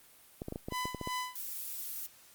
clicks, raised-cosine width 2 ms, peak -24 dBFS, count 10, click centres 0.419 / 0.484 / 0.524 / 0.559 / 0.685 / 0.723 / 0.855 / 0.947 / 1.013 / 1.074 s
sawtooth tone with tremolo, 1003 Hz, B5, 26 cents sharp, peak -29 dBFS, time 0.7-1.37 s, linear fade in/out 50 ms, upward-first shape sine, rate 2.7 Hz, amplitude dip 85%
violet noise, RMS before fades -40 dBFS, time 1.35-2.07 s, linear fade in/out 10 ms
effects white hiss -59 dBFS RMS until 2.34 s + Opus 32 kbps

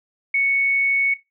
sine tone, 2217 Hz, C#7, in tune, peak -16 dBFS, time 0.34-1.14 s, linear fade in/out 5 ms, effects noise-tail reverb RT60 0.2 s tail -17 dB re dry

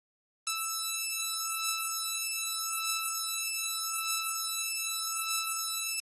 5% pulse beating tone pair, 1318.5 / 1319.32 Hz, E6 / E6, 0 / +1 cents, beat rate 0.82 Hz, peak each -22 dBFS, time 0.47-6 s, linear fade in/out 2 ms, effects AAC 32 kbps

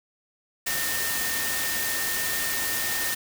sine tone in noise, 1824 Hz, A#6, 38 cents flat, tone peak -31 dBFS, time 0.66-3.15 s, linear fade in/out 10 ms, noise white, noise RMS -28 dBFS, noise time 0.66-3.15 s, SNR -6 dB, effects none

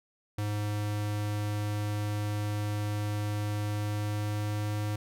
square tone with pitch glide, 104.4 to 105 Hz, G#2 to G#2, +10 to +19 cents, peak -30 dBFS, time 0.38-4.96 s, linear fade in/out 5 ms, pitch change +9 cents, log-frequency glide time 3.65-4.78 s, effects none

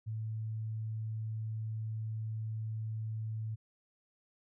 sine tone, 110 Hz, A2, in tune, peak -35 dBFS, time 0.06-3.56 s, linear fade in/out 20 ms, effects none

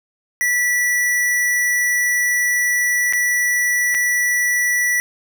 square tone with dropouts, 1956 Hz, B6, 17 cents flat, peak -16 dBFS, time 0.41-5 s, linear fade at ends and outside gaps 0 ms, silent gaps 3.126-3.134 / 3.944-3.948 s, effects none

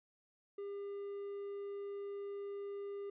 triangle tone, 401.9 Hz, G4, 43 cents sharp, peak -39 dBFS, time 0.58-3.1 s, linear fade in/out 5 ms, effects resampled to 8000 Hz

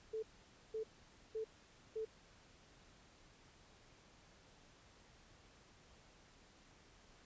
sine tone bursts, 440 Hz, A4, in tune, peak -39 dBFS, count 4, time 0.13-2.052 s, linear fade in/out 10 ms, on 98 ms, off 510 ms, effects pink hiss -65 dBFS RMS until 7.25 s + resampled to 16000 Hz

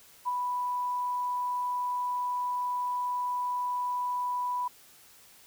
sine tone with ADSR envelope, 987.8 Hz, B5, in tune, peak -25 dBFS, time 0.25-4.68 s, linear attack 30 ms, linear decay 23 ms, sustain -3 dB, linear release 6 ms, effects white hiss -56 dBFS RMS until 5.46 s

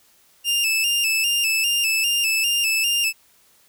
sawtooth tone with vibrato, 2711 Hz, E7, 48 cents sharp, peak -15 dBFS, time 0.44-3.13 s, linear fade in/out 50 ms, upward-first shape square, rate 2.5 Hz, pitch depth 57 cents each way, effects white hiss -57 dBFS RMS until 3.68 s

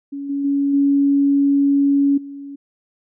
sine tone with level steps, 280.5 Hz, C#4, 21 cents sharp, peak -25 / -19 / -15 / -12 / -30 dBFS, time 0.12-2.56 s, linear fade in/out 10 ms, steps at 0.29 / 0.44 / 0.73 / 2.17 s, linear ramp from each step 10 ms, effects none

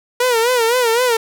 sawtooth tone with vibrato, 477.5 Hz, A#4, 42 cents sharp, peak -9 dBFS, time 0.2-1.17 s, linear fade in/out 5 ms, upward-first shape sine, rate 3.9 Hz, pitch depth 110 cents each way, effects none

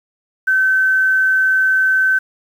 sine tone, 1534 Hz, G6, 38 cents flat, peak -11 dBFS, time 0.47-2.19 s, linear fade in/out 10 ms, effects 7-bit

